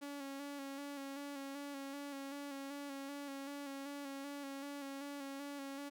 sawtooth tone with vibrato, 279.7 Hz, C#4, 16 cents sharp, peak -40 dBFS, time 0.01-5.9 s, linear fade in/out 20 ms, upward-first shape square, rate 2.6 Hz, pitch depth 31 cents each way, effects none

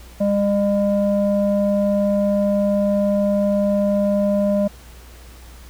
square tone with low-pass filter, 201.9 Hz, G#3, 49 cents flat, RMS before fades -18 dBFS, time 0.2-4.68 s, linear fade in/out 10 ms, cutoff 600 Hz, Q 3.3, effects added 60 Hz sine -40 dBFS peak until 5.69 s + pink hiss -46 dBFS RMS until 5.69 s

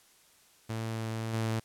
sawtooth tone with level steps, 112.2 Hz, A2, 34 cents sharp, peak -29 / -25 dBFS, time 0.69-1.6 s, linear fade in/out 10 ms, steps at 1.33 s, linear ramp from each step 10 ms, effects white hiss -62 dBFS RMS until 1.64 s + low-pass 12000 Hz 12 dB/octave

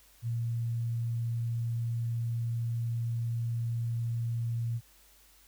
sine tone, 116.7 Hz, A#2, 2 cents sharp, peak -29 dBFS, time 0.22-4.81 s, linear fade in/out 50 ms, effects added 50 Hz sine -64 dBFS peak until 5.47 s + white hiss -61 dBFS RMS until 5.47 s

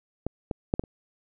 clicks, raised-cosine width 2 ms, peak -15 / -15 / -9 / -12 / -28 dBFS, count 5, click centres 0.266 / 0.512 / 0.739 / 0.795 / 0.838 s, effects none

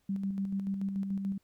sine tone with tremolo, 195.6 Hz, G3, 4 cents flat, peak -29 dBFS, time 0.09-1.38 s, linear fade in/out 5 ms, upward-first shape square, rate 6.9 Hz, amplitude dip 40%, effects pink hiss -74 dBFS RMS until 1.43 s

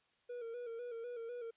triangle tone with vibrato, 472.4 Hz, A#4, 23 cents sharp, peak -40 dBFS, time 0.29-1.51 s, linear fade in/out 10 ms, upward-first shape square, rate 4 Hz, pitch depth 52 cents each way, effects white hiss -75 dBFS RMS until 1.56 s + resampled to 8000 Hz

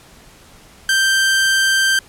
sawtooth tone, 1568 Hz, G6, in tune, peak -9 dBFS, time 0.89-1.99 s, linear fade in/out 2 ms, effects pink hiss -45 dBFS RMS until 2.08 s + low-pass 12000 Hz 12 dB/octave

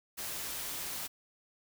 white noise, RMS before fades -39 dBFS, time 0.17-1.08 s, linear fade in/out 20 ms, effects none

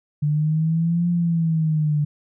sine exponential two-way sweep, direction up then down, 146.83 to 174.61 to 146.83 Hz, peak -17 dBFS, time 0.22-2.05 s, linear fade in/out 10 ms, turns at 1.09 s, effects none

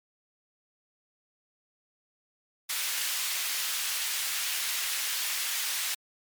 pink high-pass noise, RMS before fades -31 dBFS, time 2.69-5.95 s, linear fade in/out 10 ms, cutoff 2100 Hz, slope 12 dB/octave, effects MP3 96 kbps

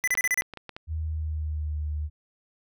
clicks, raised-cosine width 0.3 ms, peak -22 dBFS, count 9, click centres 0.039 / 0.105 / 0.152 / 0.251 / 0.421 / 0.537 / 0.573 / 0.693 / 0.765 s
square tone bursts, 2001 Hz, B6, 22 cents sharp, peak -22 dBFS, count 6, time 0.04-0.41 s, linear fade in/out 0 ms, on 35 ms, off 32 ms
sine tone with pitch glide, 79.2 to 75.41 Hz, D#2 to D2, +31 to +46 cents, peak -27 dBFS, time 0.87-2.1 s, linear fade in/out 50 ms, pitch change -85 cents, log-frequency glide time 0.97-1.78 s
effects none

